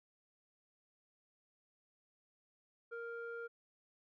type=tone with low-pass filter; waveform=square; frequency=466.2 Hz; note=A#4; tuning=in tune; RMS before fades=-45 dBFS; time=2.91-3.48 s; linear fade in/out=20 ms; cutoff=1200 Hz; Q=9.7; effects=none